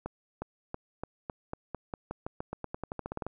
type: accelerating click train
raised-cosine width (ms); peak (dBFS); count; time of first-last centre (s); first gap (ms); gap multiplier
1; -21; 22; 0.06-3.266; 360; 0.9
effects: none